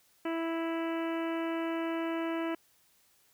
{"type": "harmonic tone", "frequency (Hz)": 329.6, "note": "E4", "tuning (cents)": 0, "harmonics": [1, 2, 3, 4, 5, 6, 7, 8, 9], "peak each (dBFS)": [-32, -38, -42, -44, -46, -48, -49, -50, -51], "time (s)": [0.25, 2.55], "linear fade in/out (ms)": 5, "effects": ["white hiss -67 dBFS RMS until 3.33 s"]}